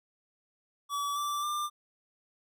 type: tone with pitch steps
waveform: square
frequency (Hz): 1145 / 1168.4 / 1192.2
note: D6 / D6 / D6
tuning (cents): -44 / -9 / +26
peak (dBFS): -31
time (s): 0.89-1.7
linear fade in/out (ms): 50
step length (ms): 270
effects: none